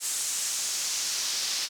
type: noise with band-pass filter sweep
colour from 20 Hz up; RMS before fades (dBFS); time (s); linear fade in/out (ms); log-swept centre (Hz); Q
pink; -30; 0-1.69; 50; 7800 to 5000; 2
effects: none